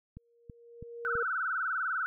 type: tone with exponential growth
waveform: sine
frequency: 469.9 Hz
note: A#4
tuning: 14 cents sharp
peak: -31 dBFS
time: 0.17-1.23 s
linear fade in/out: 5 ms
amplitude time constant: 230 ms
type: click train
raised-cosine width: 5 ms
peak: -32 dBFS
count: 4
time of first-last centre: 0.17-1.154 s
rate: 3.05 Hz
type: tone with vibrato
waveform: sine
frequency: 1408 Hz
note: F6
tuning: 14 cents sharp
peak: -29 dBFS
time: 1.05-2.06 s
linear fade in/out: 0 ms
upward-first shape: sine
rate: 20 Hz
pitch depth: 160 cents each way
effects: none